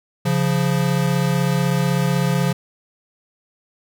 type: tone pair together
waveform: square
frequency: 138.59 / 174.61 Hz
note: C#3 / F3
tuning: 0 / 0 cents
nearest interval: major third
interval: 400 cents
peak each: -20 dBFS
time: 0.25-2.53 s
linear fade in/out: 10 ms
effects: none